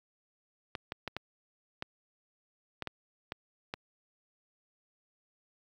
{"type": "clicks", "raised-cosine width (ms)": 0.3, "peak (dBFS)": -19, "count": 9, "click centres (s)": [0.752, 0.921, 1.077, 1.166, 1.824, 2.823, 2.873, 3.321, 3.739], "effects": ["high-pass 60 Hz 12 dB/octave", "10-bit"]}